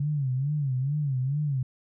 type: tone with vibrato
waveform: sine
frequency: 138.59 Hz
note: C#3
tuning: in tune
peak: -24 dBFS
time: 0-1.63 s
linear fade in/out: 5 ms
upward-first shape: sine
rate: 2.3 Hz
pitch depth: 150 cents each way
effects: none